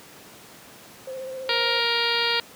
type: tone with vibrato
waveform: sine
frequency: 523.3 Hz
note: C5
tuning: in tune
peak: -31 dBFS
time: 1.07-1.8 s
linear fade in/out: 5 ms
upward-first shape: sine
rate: 15 Hz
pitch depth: 27 cents each way
type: harmonic tone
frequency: 469 Hz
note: A#4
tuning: 11 cents sharp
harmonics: 1 / 2 / 3 / 4 / 5 / 6 / 7 / 8 / 9 / 10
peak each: -30 / -30 / -30 / -30 / -30 / -30 / -30 / -30 / -30 / -30 dBFS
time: 1.49-2.4 s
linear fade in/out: 2 ms
effects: pink hiss -46 dBFS RMS until 2.55 s + high-pass 150 Hz 12 dB/octave